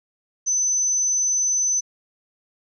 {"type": "tone", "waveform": "sine", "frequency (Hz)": 6070, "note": "F#8", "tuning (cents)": 43, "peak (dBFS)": -18, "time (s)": [0.46, 1.81], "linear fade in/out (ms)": 20, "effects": []}